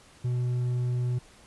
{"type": "tone with hard clipping", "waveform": "sine", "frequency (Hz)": 123.47, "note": "B2", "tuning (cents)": 0, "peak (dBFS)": -26, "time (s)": [0.24, 1.19], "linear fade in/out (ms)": 10, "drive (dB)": 3, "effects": ["pink hiss -55 dBFS RMS until 1.46 s", "resampled to 24000 Hz"]}